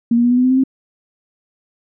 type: tone with pitch steps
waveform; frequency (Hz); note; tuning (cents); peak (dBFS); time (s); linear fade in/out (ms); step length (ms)
sine; 234 / 238.2 / 242.5 / 246.9 / 251.4 / 255.9 / 260.5 / 265.2; A#3 / A#3 / B3 / B3 / B3 / C4 / C4 / C4; +7 / +38 / -31 / 0 / +31 / -38 / -7 / +23; -10; 0.11-0.638; 5; 66
effects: none